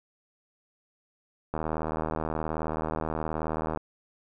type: click train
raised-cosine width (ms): 1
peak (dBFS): -16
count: 177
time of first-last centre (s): 1.54-3.774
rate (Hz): 78.8
effects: none